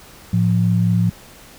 sine tone pair together, 110.64 / 175.3 Hz, A2 / F3, +10 / +7 cents, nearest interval minor sixth, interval 797 cents, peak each -16 dBFS, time 0.33-1.1 s, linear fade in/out 5 ms, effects pink hiss -43 dBFS RMS until 1.58 s

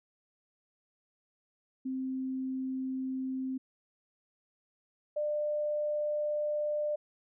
sine tone pair in turn, 261.6 / 597.2 Hz, C4 / D5, 0 / +29 cents, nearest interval octave + major second, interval 1429 cents, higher second, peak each -32 / -29 dBFS, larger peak second, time 1.85-3.58 / 5.16-6.96 s, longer second, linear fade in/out 10 ms, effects none

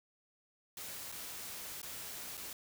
white noise with dropouts, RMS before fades -45 dBFS, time 0.77-2.53 s, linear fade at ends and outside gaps 2 ms, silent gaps 1.118-1.123 / 1.817-1.829 / 2.371-2.375 s, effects none

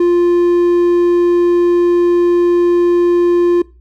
triangle tone, 349.2 Hz, F4, in tune, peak -6 dBFS, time 0-3.62 s, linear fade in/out 5 ms, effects noise-tail reverb RT60 0.3 s tail -21 dB re dry + added 60 Hz sine -41 dBFS peak until 3.8 s

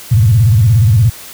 sine tone with vibrato, 109.3 Hz, A2, 11 cents flat, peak -5 dBFS, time 0.11-1.1 s, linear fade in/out 10 ms, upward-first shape square, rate 17 Hz, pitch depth 200 cents each way, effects white hiss -32 dBFS RMS until 1.33 s

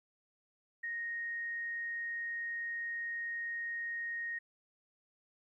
sine tone, 1864.7 Hz, A#6, in tune, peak -36 dBFS, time 0.83-4.39 s, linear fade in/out 10 ms, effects 13-bit

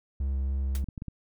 triangle tone with vibrato, 67.5 Hz, C#2, 45 cents flat, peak -24 dBFS, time 0.2-0.84 s, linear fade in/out 5 ms, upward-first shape square, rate 3.4 Hz, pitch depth 10 cents each way
white noise with exponential decay, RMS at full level -37 dBFS, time 0.75-0.84 s, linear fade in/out 1 ms, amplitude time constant 19 ms
clicks, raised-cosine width 5 ms, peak -24 dBFS, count 5, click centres 0.841 / 0.887 / 0.978 / 1.021 / 1.083 s
effects none

